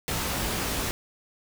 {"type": "noise with comb filter", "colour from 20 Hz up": "pink", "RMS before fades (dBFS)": -29, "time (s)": [0.08, 0.91], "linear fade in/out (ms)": 0, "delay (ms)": 18, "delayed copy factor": 0.6, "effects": []}